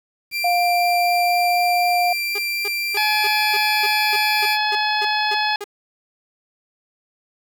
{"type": "tone", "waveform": "30% pulse", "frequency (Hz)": 2363, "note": "D7", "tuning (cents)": 10, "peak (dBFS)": -19, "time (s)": [0.31, 4.58], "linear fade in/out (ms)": 50}
{"type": "tone with pitch glide", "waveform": "sine", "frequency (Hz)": [704, 709.7], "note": ["F5", "F5"], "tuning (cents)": [14, 28], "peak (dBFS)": -16, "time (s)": [0.44, 2.13], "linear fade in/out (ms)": 5, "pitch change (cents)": 14, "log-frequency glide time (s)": [1.01, 1.67]}
{"type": "tone bursts", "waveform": "sawtooth", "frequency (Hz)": 409.6, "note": "G#4", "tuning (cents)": -24, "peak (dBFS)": -23, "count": 12, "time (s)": [2.35, 5.642], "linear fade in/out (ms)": 5, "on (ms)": 36, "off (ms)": 260}
{"type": "harmonic tone", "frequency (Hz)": 850, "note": "G#5", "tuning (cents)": 40, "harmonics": [1, 2, 3, 4, 5, 6], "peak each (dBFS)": [-21, -24, -26, -27, -28, -29], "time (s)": [2.97, 5.56], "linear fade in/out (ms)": 2}
{"effects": ["8-bit"]}